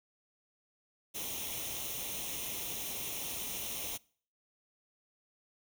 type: noise with comb filter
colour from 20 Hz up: white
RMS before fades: -39 dBFS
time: 1.14-3.98 s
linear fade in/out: 20 ms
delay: 0.32 ms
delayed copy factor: +0.7
effects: noise-tail reverb RT60 0.5 s tail -24 dB re dry